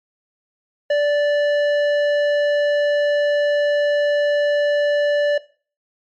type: tone with tanh clipping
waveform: sine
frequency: 584 Hz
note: D5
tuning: 10 cents flat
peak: -16 dBFS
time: 0.9-5.38 s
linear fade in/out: 5 ms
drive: 12 dB
effects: noise-tail reverb RT60 0.4 s tail -19 dB re dry + MP3 96 kbps